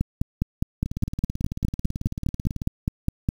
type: two click trains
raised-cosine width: 5 ms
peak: -16 / -9 dBFS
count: 33 / 17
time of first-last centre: 0.86-2.618 / 0.01-3.289 s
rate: 18.2 / 4.88 Hz
effects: 7-bit